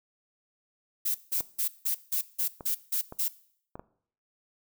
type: noise bursts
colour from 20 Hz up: violet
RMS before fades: -28 dBFS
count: 9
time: 1.05-3.283 s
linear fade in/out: 10 ms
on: 97 ms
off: 170 ms
type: clicks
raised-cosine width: 1 ms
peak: -26 dBFS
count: 5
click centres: 1.406 / 2.608 / 3.124 / 3.755 / 3.795 s
effects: noise-tail reverb RT60 0.6 s tail -19 dB re dry